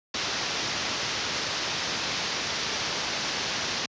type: low-pass noise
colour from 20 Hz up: white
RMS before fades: -30 dBFS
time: 0.14-3.86 s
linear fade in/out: 5 ms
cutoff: 6000 Hz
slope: 48 dB/octave
effects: high-pass 80 Hz 12 dB/octave + resampled to 16000 Hz